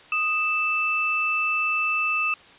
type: tone pair together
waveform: sine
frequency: 1244.5 / 2642 Hz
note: D#6 / E7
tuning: 0 / +3 cents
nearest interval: octave + minor second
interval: 1303 cents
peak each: -27 / -22 dBFS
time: 0.12-2.34 s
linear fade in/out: 2 ms
effects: white hiss -49 dBFS RMS until 2.58 s + resampled to 8000 Hz